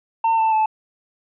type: tone with pitch steps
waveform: triangle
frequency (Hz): 905 / 887.9 / 871.1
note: A5 / A5 / A5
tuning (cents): +48 / +15 / -18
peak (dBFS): -13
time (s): 0.24-0.66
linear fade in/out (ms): 5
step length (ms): 140
effects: resampled to 8000 Hz